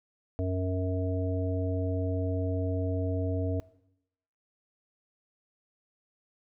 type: harmonic tone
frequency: 92.5 Hz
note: F#2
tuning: in tune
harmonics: 1 / 3 / 5 / 7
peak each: -29 / -34 / -36 / -37 dBFS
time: 0.39-3.6 s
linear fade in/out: 0 ms
effects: noise-tail reverb RT60 0.8 s tail -20 dB re dry